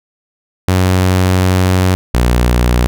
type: tone pair in turn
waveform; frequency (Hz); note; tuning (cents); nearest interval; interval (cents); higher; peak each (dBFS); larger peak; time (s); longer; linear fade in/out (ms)
sawtooth; 92.5 / 60.45; F#2 / B1; 0 / -36; perfect fifth; 736; first; -5; neither; 0.68-1.95 / 2.14-2.87; first; 0
effects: none